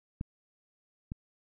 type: clicks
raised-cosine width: 5 ms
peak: -22 / -24 dBFS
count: 2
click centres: 0.211 / 1.119 s
effects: none